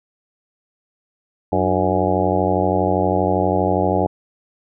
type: harmonic tone with a mistuned harmonic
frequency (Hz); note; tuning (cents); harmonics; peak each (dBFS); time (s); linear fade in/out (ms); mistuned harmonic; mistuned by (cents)
92.5; F#2; 0; 1 / 2 / 3 / 4 / 5 / 6 / 7 / 8 / 9; -24 / -24 / -24 / -24 / -24 / -24 / -24 / -24 / -24; 1.52-4.07; 5; 3; +100
effects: none